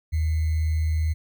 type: tone with sample-and-hold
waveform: sine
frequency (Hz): 78.9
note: D#2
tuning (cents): +25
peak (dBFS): -20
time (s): 0.12-1.14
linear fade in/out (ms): 20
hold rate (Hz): 2100
effects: none